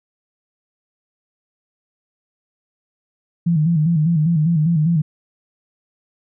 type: tone with vibrato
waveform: sine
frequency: 161 Hz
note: E3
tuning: 41 cents flat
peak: -13 dBFS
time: 3.46-5.02 s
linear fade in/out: 10 ms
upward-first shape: square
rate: 5 Hz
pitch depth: 93 cents each way
effects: none